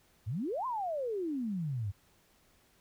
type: exponential two-way sweep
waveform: sine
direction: up then down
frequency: 92.5 to 1067 to 92.5 Hz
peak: -32 dBFS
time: 0.26-1.92 s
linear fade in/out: 20 ms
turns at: 0.66 s
effects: pink hiss -67 dBFS RMS until 2.8 s